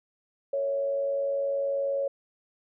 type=tone with frequency modulation; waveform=sine; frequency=555 Hz; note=C#5; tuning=2 cents sharp; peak=-25 dBFS; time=0.53-2.08 s; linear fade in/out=5 ms; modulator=99.5 Hz; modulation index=0.35; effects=none